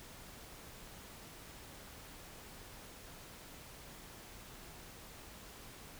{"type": "silence", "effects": ["pink hiss -53 dBFS RMS until 5.99 s"]}